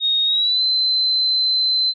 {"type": "tone with pitch glide", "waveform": "sine", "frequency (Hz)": [3729, 4067], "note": ["A#7", "C8"], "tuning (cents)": [0, -50], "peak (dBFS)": -15, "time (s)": [0, 1.94], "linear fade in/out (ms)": 50, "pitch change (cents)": 150, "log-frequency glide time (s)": [0.25, 0.62], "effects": []}